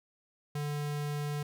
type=tone; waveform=square; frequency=146.83 Hz; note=D3; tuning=in tune; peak=-33 dBFS; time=0.55-1.43 s; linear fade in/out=5 ms; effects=none